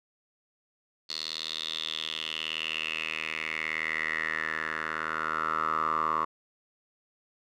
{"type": "tone with band-pass filter sweep", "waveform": "10% pulse", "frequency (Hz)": 79.2, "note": "D#2", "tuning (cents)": 31, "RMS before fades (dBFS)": -32, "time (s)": [1.09, 6.25], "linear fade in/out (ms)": 10, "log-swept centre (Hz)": [4300, 1100], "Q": 7.2, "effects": []}